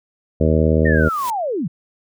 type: harmonic tone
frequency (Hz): 78.7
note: D#2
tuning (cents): +20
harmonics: 1 / 2 / 3 / 4 / 5 / 6 / 7 / 8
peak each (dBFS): -17 / -19 / -20 / -24 / -23 / -21 / -23 / -27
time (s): 0.4-1.09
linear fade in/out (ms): 10
type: noise with exponential growth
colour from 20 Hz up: white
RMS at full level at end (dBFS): -29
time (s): 0.84-1.3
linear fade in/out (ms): 0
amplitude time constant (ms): 100
type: linear sweep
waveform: sine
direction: down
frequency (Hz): 1864.7 to 133.2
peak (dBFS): -19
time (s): 0.85-1.68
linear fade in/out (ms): 10
effects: none